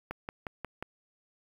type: click train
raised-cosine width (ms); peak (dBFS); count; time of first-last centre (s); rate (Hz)
0.5; -21; 5; 0.11-0.826; 5.59
effects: 8-bit